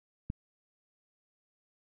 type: click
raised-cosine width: 5 ms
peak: -22 dBFS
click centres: 0.301 s
effects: none